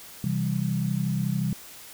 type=chord; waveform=sine; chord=C major; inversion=none; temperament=equal; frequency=130.81 / 164.81 / 196 Hz; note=C3 / E3 / G3; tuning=0 / 0 / 0 cents; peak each=-28 dBFS; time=0.24-1.53 s; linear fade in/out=2 ms; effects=white hiss -45 dBFS RMS until 1.93 s